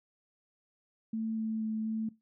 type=tone with pitch steps; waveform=sine; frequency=222.3 / 220.6 / 218.8 / 220.7 Hz; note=A3 / A3 / A3 / A3; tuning=+18 / +5 / -9 / +5 cents; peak=-31 dBFS; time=1.13-2.09 s; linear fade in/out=5 ms; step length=240 ms; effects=noise-tail reverb RT60 0.2 s tail -18 dB re dry